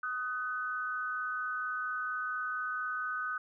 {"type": "tone pair together", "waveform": "sine", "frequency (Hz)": [1251, 1506.7], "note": ["D#6", "F#6"], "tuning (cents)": [9, 31], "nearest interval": "minor third", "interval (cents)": 322, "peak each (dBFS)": [-36, -35], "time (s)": [0.03, 3.38], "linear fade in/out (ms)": 5, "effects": []}